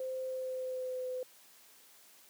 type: tone with pitch glide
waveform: sine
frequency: 519 to 508 Hz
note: C5 to B4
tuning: -14 to +49 cents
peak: -35 dBFS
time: 0-1.23 s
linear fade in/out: 2 ms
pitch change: -37 cents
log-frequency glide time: 0.25-1.06 s
effects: white hiss -60 dBFS RMS until 2.29 s + high-pass 200 Hz 12 dB/octave